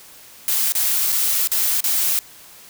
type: noise with dropouts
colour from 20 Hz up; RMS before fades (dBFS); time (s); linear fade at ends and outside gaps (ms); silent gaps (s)
blue; -19; 0.48-2.19; 0; 0.721-0.752 / 1.12-1.125 / 1.473-1.517 / 1.805-1.841
effects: white hiss -44 dBFS RMS until 2.69 s